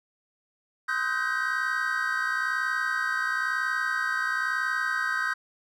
triangle tone cluster, 1036 / 1265 / 1513 / 1574 / 1898 Hz, C6 / D#6 / F#6 / G6 / A#6, -17 / +28 / +38 / +7 / +31 cents, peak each -36 / -30 / -29 / -27 / -34 dBFS, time 0.88-5.34 s, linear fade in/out 10 ms, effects none

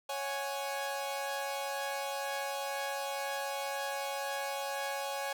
sawtooth chord, C# suspended fourth, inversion none, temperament equal, 554.4 / 740 / 830.6 Hz, C#5 / F#5 / G#5, 0 / 0 / 0 cents, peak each -34 / -40 / -34 dBFS, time 0.09-5.33 s, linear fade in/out 5 ms, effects 11-bit

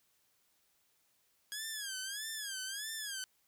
10% pulse tone with vibrato, 1646 Hz, G#6, 16 cents flat, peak -30 dBFS, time 1.52-3.24 s, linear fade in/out 0 ms, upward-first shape sine, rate 1.6 Hz, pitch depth 140 cents each way, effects white hiss -74 dBFS RMS until 3.47 s

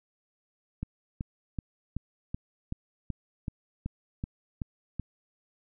click train, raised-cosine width 5 ms, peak -20 dBFS, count 12, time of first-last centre 0.83-4.997 s, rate 2.64 Hz, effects none

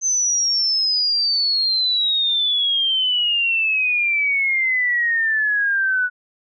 sine exponential sweep, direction down, 6230 to 1470 Hz, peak -16 dBFS, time 0.01-6.1 s, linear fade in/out 50 ms, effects none

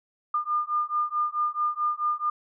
sine beating tone pair, 1206 / 1210.6 Hz, D6 / D#6, +46 / -48 cents, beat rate 4.6 Hz, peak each -27 dBFS, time 0.34-2.3 s, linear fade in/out 5 ms, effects none

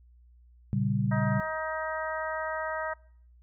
sine chord, G diminished, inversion first, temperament equal, 116.54 / 138.59 / 196 Hz, Bb2 / Db3 / G3, 0 / 0 / 0 cents, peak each -29 dBFS, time 0.73-1.4 s, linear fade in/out 0 ms
harmonic tone, 315.4 Hz, D#4, 24 cents sharp, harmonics 2 / 3 / 4 / 5 / 6, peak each -34 / -36 / -37 / -38 / -39 dBFS, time 1.11-2.94 s, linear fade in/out 10 ms
effects noise-tail reverb RT60 0.6 s tail -25 dB re dry + added 60 Hz sine -54 dBFS peak until 3.42 s

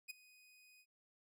sawtooth tone with ADSR envelope, 2495 Hz, D#7, 4 cents sharp, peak -39 dBFS, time 0.08-0.86 s, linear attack 23 ms, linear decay 13 ms, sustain -21 dB, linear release 59 ms, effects none

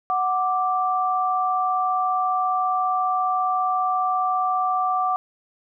sine tone pair together, 740 / 1174.7 Hz, F#5 / D6, 0 / 0 cents, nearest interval minor sixth, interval 800 cents, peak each -22 dBFS, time 0.1-5.16 s, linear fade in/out 0 ms, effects none

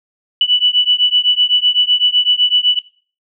sine beating tone pair, 2960 / 2967.9 Hz, F#7 / F#7, 0 / +5 cents, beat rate 7.9 Hz, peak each -13 dBFS, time 0.41-2.79 s, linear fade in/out 2 ms, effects noise-tail reverb RT60 0.4 s tail -20 dB re dry

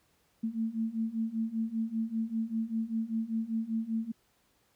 sine beating tone pair, 221.6 / 226.7 Hz, A3 / A#3, +13 / -48 cents, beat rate 5.1 Hz, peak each -34 / -32 dBFS, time 0.43-4.12 s, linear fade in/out 10 ms, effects pink hiss -70 dBFS RMS until 4.75 s + high-pass 60 Hz 12 dB/octave

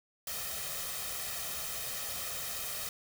white noise with comb filter, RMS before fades -38 dBFS, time 0.27-2.89 s, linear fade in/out 2 ms, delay 1.6 ms, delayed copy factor +0.65, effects none

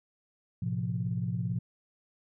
sine chord, F major, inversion first, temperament equal with one note detuned, 110 / 127.9 / 174.61 Hz, A2 / C3 / F3, 0 / -39 / 0 cents, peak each -33 dBFS, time 0.62-1.59 s, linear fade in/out 5 ms, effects tanh soft clip ceiling -19 dBFS

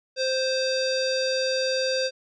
square tone with low-pass filter, 523.3 Hz, C5, in tune, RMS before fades -25 dBFS, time 0.16-2.11 s, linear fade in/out 50 ms, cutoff 4900 Hz, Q 5.3, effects none

